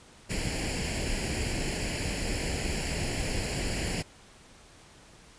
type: noise with comb filter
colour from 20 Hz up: pink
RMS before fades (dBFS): -31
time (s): 0.29-4.03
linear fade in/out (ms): 20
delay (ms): 0.41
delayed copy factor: +0.75
effects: pink hiss -54 dBFS RMS until 5.38 s + resampled to 22050 Hz